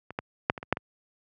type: clicks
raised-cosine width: 0.5 ms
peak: -24 / -14 / -6 / -22 / -23 / -6 / -18 dBFS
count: 7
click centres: 0.106 / 0.189 / 0.499 / 0.578 / 0.629 / 0.726 / 0.771 s
effects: high-pass 80 Hz 12 dB/octave